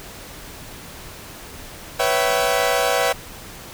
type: chord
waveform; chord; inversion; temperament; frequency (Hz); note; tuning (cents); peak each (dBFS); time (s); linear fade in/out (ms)
sawtooth; C# half-diminished seventh; third; equal with one note detuned; 493.9 / 554.4 / 659.3 / 767.4; B4 / C#5 / E5 / G5; 0 / 0 / 0 / -37; -19; 1.99-3.13; 10
effects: pink hiss -38 dBFS RMS until 3.73 s